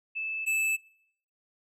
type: tone pair in turn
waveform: sine / square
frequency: 2625 / 2625 Hz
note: E7 / E7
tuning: -8 / -8 cents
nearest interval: unison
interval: 0 cents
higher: neither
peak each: -30 / -25 dBFS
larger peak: second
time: 0.15-0.46 / 0.46-0.77 s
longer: neither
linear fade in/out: 20 ms
effects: noise-tail reverb RT60 0.7 s tail -23 dB re dry + low-pass 12000 Hz 12 dB/octave